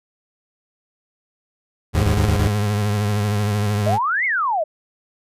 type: tone with vibrato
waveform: 35% pulse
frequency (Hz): 103.83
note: G#2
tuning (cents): 0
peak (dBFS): -16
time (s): 1.93-3.99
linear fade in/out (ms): 50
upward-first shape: triangle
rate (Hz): 13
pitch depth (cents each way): 57
type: tone bursts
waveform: 35% pulse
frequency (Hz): 77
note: D#2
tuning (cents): -17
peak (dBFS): -15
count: 5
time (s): 1.95-2.473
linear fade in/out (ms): 0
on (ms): 79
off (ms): 32
type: exponential two-way sweep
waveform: sine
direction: up then down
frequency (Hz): 591 to 2218 to 591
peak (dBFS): -17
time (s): 3.86-4.64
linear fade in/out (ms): 10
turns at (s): 4.25
effects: resampled to 32000 Hz